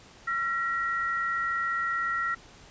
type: tone pair together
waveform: sine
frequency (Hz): 1362.8 / 1900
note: F6 / A#6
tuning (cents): -43 / +33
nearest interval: tritone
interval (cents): 576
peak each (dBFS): -28 / -30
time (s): 0.27-2.35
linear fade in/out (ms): 10
effects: pink hiss -52 dBFS RMS until 2.7 s + resampled to 16000 Hz